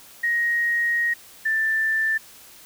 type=tone pair in turn; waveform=sine; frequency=1879 / 1772.5 Hz; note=A#6 / A6; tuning=+13 / +12 cents; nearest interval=minor second; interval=101 cents; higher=first; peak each=-19 dBFS; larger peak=neither; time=0.23-1.14 / 1.45-2.18 s; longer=first; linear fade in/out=10 ms; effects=white hiss -47 dBFS RMS until 2.65 s